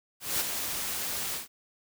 white noise with ADSR envelope, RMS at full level -27 dBFS, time 0.2-1.48 s, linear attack 200 ms, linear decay 25 ms, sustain -6 dB, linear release 140 ms, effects none

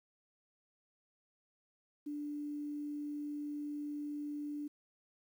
sine tone with quantisation, 293.7 Hz, D4, in tune, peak -38 dBFS, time 2.06-4.68 s, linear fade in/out 10 ms, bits 11, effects none

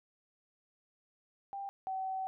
sine tone pair in turn, 792 / 760.9 Hz, G5 / F#5, +18 / +48 cents, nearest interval minor second, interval 70 cents, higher first, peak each -38 / -34 dBFS, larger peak second, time 1.53-1.69 / 1.87-2.27 s, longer second, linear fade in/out 0 ms, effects none

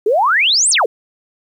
sine exponential two-way sweep, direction up then down, 392 to 9550 to 392 Hz, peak -10 dBFS, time 0.06-0.86 s, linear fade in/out 5 ms, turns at 0.7 s, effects 8-bit

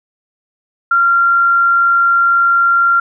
sine tone, 1381 Hz, F6, 20 cents flat, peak -8 dBFS, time 0.91-3 s, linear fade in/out 5 ms, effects none

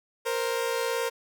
sawtooth tone pair together, 466.2 / 524.8 Hz, A#4 / C5, 0 / +5 cents, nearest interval major second, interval 205 cents, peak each -24 / -27 dBFS, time 0.25-1.1 s, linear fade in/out 20 ms, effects none

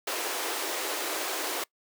pink high-pass noise, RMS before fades -32 dBFS, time 0.07-1.64 s, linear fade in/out 5 ms, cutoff 320 Hz, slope 48 dB/octave, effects noise-tail reverb RT60 0.1 s tail -23 dB re dry

